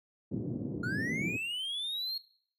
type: band-pass noise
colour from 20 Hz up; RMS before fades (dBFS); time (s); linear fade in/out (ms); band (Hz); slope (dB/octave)
pink; -36; 0.31-1.37; 10; 120 to 360; 24
type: linear sweep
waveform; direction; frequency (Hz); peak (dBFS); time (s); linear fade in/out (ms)
triangle; up; 1396.9 to 4300; -32; 0.83-2.18; 5
effects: noise-tail reverb RT60 0.6 s tail -20 dB re dry